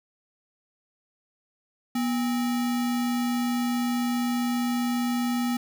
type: tone with sample-and-hold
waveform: sine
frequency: 242.6 Hz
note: B3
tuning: 31 cents flat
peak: -23 dBFS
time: 1.95-5.57 s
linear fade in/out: 5 ms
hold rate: 1050 Hz
effects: none